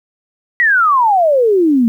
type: exponential sweep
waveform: sine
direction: down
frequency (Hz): 1975.5 to 222.2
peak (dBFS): -8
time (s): 0.6-1.88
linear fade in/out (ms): 0
effects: 8-bit